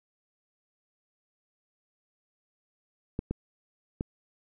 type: clicks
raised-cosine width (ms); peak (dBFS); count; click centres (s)
3; -17; 3; 3.191 / 3.31 / 4.009
effects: none